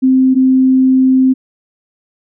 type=tone pair in turn; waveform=sine; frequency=260.7 / 260.7 Hz; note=C4 / C4; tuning=-6 / -6 cents; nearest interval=unison; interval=0 cents; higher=neither; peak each=-6 dBFS; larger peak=neither; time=0.02-0.35 / 0.35-1.34 s; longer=second; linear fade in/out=20 ms; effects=none